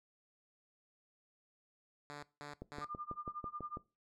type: tone bursts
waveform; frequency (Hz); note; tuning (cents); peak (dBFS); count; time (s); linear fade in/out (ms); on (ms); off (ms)
5% pulse; 146; D3; -10; -35; 3; 2.1-2.85; 0; 130; 180
type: click train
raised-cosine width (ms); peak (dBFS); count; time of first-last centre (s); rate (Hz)
2; -31; 8; 2.62-3.771; 6.08
type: tone with tremolo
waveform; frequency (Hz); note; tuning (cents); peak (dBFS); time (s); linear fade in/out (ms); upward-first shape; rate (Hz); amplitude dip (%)
sine; 1203; D6; +41; -39; 2.81-3.78; 10; sine; 11; 100
effects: noise-tail reverb RT60 0.3 s tail -20 dB re dry + low-pass 7000 Hz 12 dB/octave